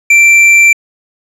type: tone with tanh clipping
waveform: triangle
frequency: 2349 Hz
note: D7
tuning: in tune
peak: -4 dBFS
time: 0.1-0.73 s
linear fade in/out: 5 ms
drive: 12 dB
effects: low-pass 11000 Hz 12 dB/octave